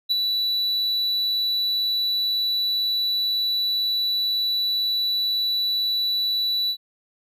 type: tone with ADSR envelope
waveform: triangle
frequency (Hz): 3951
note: B7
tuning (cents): 0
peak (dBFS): -15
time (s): 0.09-6.77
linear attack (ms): 24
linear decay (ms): 18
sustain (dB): -4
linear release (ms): 71
effects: none